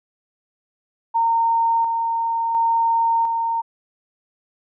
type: tone with tremolo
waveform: sine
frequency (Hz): 918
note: A#5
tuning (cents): -27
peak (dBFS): -15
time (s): 1.14-3.62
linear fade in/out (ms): 20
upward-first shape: square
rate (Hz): 0.71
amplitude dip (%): 35
effects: none